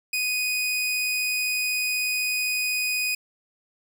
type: tone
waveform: sawtooth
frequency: 2489 Hz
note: D#7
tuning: in tune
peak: -20 dBFS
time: 0.13-3.15 s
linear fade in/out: 5 ms
effects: none